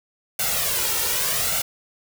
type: noise with flanger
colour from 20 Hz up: white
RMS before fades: -23 dBFS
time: 0.39-1.62 s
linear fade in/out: 5 ms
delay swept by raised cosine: 1.4 to 2.19 ms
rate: 0.84 Hz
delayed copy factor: +0.7
effects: none